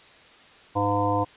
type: harmonic tone with a mistuned harmonic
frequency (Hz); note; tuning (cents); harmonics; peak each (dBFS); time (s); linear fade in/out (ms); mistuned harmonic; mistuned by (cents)
101.7; G#2; -36; 1 / 3 / 5 / 7 / 9 / 10; -28 / -28 / -28 / -28 / -28 / -28; 0.75-1.25; 20; 1; +16
effects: white hiss -51 dBFS RMS until 1.36 s + resampled to 8000 Hz